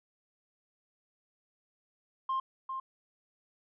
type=tone with echo; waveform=sine; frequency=1058 Hz; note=C6; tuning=19 cents sharp; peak=-27 dBFS; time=2.29-2.4 s; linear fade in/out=5 ms; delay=400 ms; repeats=1; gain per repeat=-7 dB; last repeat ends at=2.8 s; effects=tanh soft clip ceiling -27 dBFS